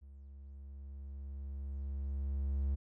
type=tone with level ramp; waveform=triangle; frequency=68.9 Hz; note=C#2; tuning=10 cents flat; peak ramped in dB=-49 to -28 dBFS; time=0.01-2.76 s; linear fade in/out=20 ms; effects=none